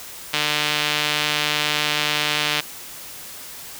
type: tone with band-pass filter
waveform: sawtooth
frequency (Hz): 149.7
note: D3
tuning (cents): +33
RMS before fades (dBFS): -22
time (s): 0.33-2.61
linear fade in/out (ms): 10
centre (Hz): 3200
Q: 1.5
effects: white hiss -37 dBFS RMS until 3.79 s